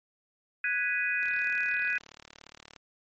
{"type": "chord", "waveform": "sine", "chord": "G# minor seventh", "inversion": "third", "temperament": "equal", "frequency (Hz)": [1480, 1661.2, 1975.5, 2489], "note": ["F#6", "G#6", "B6", "D#7"], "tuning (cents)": [0, 0, 0, 0], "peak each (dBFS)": [-33, -31, -35, -30], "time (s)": [0.64, 1.98], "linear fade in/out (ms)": 2}
{"type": "click train", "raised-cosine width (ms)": 0.2, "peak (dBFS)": -29, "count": 58, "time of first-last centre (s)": [1.23, 2.762], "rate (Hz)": 37.2}
{"effects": ["MP3 32 kbps"]}